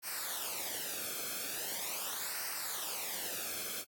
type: noise with flanger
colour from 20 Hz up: white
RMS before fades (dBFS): -39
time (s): 0.02-3.85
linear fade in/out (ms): 50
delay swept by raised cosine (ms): 0.28 to 1.06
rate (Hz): 0.41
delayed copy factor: -0.75
effects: AAC 64 kbps